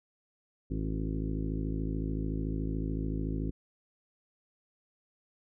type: harmonic tone with a mistuned harmonic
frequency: 53.7 Hz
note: A1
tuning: 41 cents flat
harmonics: 1 / 2 / 3 / 4 / 5 / 6 / 7 / 8 / 9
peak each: -34 / -39 / -37 / -44 / -37 / -43 / -44 / -51 / -53 dBFS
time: 0.7-3.51 s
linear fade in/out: 10 ms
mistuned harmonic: 7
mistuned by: -45 cents
effects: none